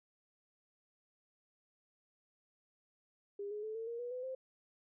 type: tone with pitch steps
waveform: sine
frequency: 404.4 / 419.4 / 434.9 / 451 / 467.8 / 485.1 / 503.1 / 521.7 Hz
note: G#4 / G#4 / A4 / A4 / A#4 / B4 / B4 / C5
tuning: -46 / +17 / -20 / +43 / +6 / -31 / +32 / -5 cents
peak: -39 dBFS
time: 3.39-4.35 s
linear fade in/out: 5 ms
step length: 120 ms
effects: none